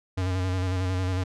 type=tone with vibrato; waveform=square; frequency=92.4 Hz; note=F#2; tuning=2 cents flat; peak=-25 dBFS; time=0.17-1.24 s; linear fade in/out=10 ms; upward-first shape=square; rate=11 Hz; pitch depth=31 cents each way; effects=low-pass 7000 Hz 12 dB/octave